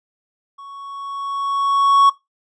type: tone with level ramp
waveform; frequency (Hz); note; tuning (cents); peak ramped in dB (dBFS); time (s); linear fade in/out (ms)
triangle; 1112; C#6; +5; -33 to -5; 0.58-2.1; 10
effects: noise-tail reverb RT60 0.2 s tail -20 dB re dry + resampled to 22050 Hz